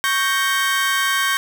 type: chord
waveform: 30% pulse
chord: G diminished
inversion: second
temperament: equal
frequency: 1108.7 / 1568 / 1864.7 Hz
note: Db6 / G6 / Bb6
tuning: 0 / 0 / 0 cents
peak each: -19 / -17 / -22 dBFS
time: 0.04-1.37 s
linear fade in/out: 0 ms
effects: none